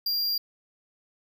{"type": "tone", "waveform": "square", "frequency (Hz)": 4774, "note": "D8", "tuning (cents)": 28, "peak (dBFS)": -25, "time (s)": [0.06, 0.38], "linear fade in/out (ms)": 5, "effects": []}